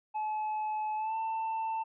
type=tone with pitch glide; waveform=triangle; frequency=858 to 891.3 Hz; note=A5 to A5; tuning=-44 to +22 cents; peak=-29 dBFS; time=0.14-1.84 s; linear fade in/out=20 ms; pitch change=+66 cents; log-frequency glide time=0.96-1.16 s; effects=resampled to 8000 Hz